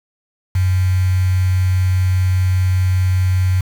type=tone with quantisation; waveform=sine; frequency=92.5 Hz; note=F#2; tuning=in tune; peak=-12 dBFS; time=0.55-3.61 s; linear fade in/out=5 ms; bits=5; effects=none